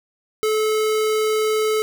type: tone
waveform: square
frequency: 432.8 Hz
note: A4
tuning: 29 cents flat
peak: -18 dBFS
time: 0.43-1.82 s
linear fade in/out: 0 ms
effects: none